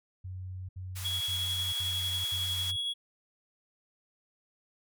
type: tone bursts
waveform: sine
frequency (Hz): 92.5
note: F#2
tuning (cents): 0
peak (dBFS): -37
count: 5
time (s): 0.24-2.766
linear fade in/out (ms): 10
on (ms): 450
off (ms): 69
type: band-pass noise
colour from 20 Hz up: white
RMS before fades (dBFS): -42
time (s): 0.95-2.72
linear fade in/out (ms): 20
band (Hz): 870 to 15000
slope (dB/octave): 12
type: tone with tremolo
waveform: triangle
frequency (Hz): 3341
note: G#7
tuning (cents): +10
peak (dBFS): -28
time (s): 1.04-2.94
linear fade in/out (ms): 20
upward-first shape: sine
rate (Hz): 11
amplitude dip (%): 25
effects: none